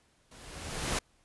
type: noise with level ramp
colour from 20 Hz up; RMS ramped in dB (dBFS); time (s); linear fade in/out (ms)
pink; -53 to -29; 0.31-0.99; 5
effects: pink hiss -68 dBFS RMS until 1.24 s + resampled to 24000 Hz